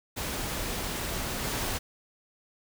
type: noise with level steps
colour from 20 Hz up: pink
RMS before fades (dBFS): -33 / -31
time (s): 0.16-1.79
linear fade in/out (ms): 20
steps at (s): 1.44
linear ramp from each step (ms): 5
effects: none